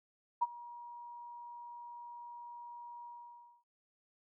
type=tone with ADSR envelope; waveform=sine; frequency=954 Hz; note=A#5; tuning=40 cents sharp; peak=-25 dBFS; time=0.41-3.64 s; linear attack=16 ms; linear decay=32 ms; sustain=-21 dB; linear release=590 ms; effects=none